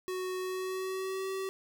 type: tone with pitch glide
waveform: square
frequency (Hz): 370 to 383.3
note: F#4 to G4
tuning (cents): 0 to -39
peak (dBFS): -34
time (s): 0.08-1.49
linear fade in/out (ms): 0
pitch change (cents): +61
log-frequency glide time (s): 0.39-1.29
effects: 11-bit